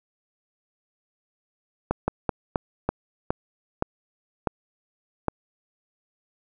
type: slowing click train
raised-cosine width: 1 ms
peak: -8 dBFS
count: 9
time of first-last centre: 1.91-5.283 s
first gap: 170 ms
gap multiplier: 1.25
effects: none